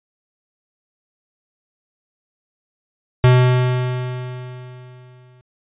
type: tone with exponential decay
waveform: square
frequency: 125.8 Hz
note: B2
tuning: 32 cents sharp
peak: -8 dBFS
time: 3.24-5.41 s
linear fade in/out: 0 ms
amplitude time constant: 470 ms
effects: resampled to 8000 Hz